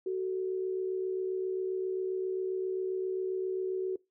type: tone pair together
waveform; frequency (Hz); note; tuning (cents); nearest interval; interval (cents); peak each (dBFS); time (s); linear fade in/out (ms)
sine; 374.9 / 442.4; F#4 / A4; +23 / +9; minor third; 286; -30 / -39; 0.06-3.96; 5
effects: noise-tail reverb RT60 0.2 s tail -21 dB re dry